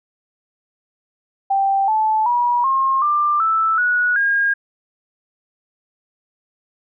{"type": "tone with pitch steps", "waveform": "sine", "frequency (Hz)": [784, 869.9, 965.2, 1071, 1188.3, 1318.5, 1463, 1623.3], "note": ["G5", "A5", "B5", "C6", "D6", "E6", "F#6", "G#6"], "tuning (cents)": [0, -20, -40, 40, 20, 0, -20, -40], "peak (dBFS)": -14, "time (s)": [1.5, 4.54], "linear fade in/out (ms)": 10, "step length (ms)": 380, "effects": []}